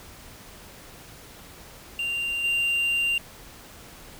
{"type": "tone with level steps", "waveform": "triangle", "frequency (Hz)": 2780, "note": "F7", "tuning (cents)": -9, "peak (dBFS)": [-24, -20], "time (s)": [1.99, 3.18], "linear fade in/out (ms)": 2, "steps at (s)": 2.44, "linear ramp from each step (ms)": 2, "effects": ["pink hiss -46 dBFS RMS until 4.19 s"]}